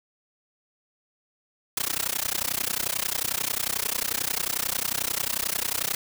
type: noise with amplitude modulation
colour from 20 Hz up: white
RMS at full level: -24 dBFS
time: 1.77-5.95 s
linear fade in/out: 2 ms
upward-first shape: sine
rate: 31.2 Hz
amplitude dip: 100%
effects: none